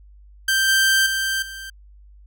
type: tone with level steps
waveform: sawtooth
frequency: 1568 Hz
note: G6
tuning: in tune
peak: -13 / -11 / -17 / -29 dBFS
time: 0.48-1.7 s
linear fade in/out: 5 ms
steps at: 0.68 / 1.06 / 1.42 s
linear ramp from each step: 5 ms
effects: added 50 Hz sine -44 dBFS peak until 2.26 s